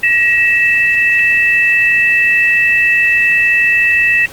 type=tone pair together; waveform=sine; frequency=1903.5 / 2637 Hz; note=A#6 / E7; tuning=+36 / 0 cents; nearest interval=tritone; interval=564 cents; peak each=-11 dBFS; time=0.03-4.26 s; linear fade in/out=5 ms; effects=pink hiss -35 dBFS RMS until 4.32 s + Opus 24 kbps